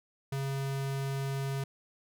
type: tone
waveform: square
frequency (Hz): 136.7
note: C#3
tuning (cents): -24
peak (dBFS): -32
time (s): 0.32-1.64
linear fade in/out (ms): 5
effects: none